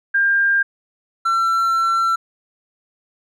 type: tone pair in turn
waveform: sine / triangle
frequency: 1600 / 1349.2 Hz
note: G6 / E6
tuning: +35 / +40 cents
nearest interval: minor third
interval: 295 cents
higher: first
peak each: -13 dBFS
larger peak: neither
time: 0.14-0.63 / 1.25-2.16 s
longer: second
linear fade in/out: 10 ms
effects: none